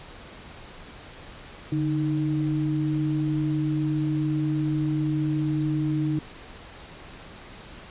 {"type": "tone pair together", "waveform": "sine", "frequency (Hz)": [146.25, 309.9], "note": ["D3", "D#4"], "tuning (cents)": [-7, -7], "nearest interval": "octave + minor second", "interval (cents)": 1300, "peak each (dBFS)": -25, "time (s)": [1.72, 6.19], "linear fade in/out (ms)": 2, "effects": ["pink hiss -44 dBFS RMS until 7.9 s", "resampled to 8000 Hz"]}